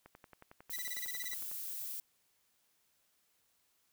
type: click train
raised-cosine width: 0.5 ms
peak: -38 dBFS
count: 17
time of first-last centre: 0.06-1.515 s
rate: 11 Hz
type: noise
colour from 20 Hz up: violet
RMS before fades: -42 dBFS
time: 0.7-2 s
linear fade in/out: 0 ms
type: tone bursts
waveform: 20% pulse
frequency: 1975.5 Hz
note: B6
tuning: in tune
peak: -35 dBFS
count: 11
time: 0.73-1.343 s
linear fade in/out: 5 ms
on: 33 ms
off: 25 ms
effects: white hiss -75 dBFS RMS until 3.92 s